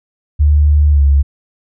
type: tone with pitch glide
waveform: sine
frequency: 74 to 70.17 Hz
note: D2 to C#2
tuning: +14 to +22 cents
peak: -6 dBFS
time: 0.39-1.23 s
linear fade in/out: 20 ms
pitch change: -92 cents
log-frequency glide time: 0.91-1.02 s
effects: none